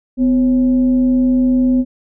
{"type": "tone with frequency modulation", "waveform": "sine", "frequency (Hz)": 253, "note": "B3", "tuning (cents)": 42, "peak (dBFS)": -10, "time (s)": [0.17, 1.85], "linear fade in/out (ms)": 50, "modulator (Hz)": 292, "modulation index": 0.29, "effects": []}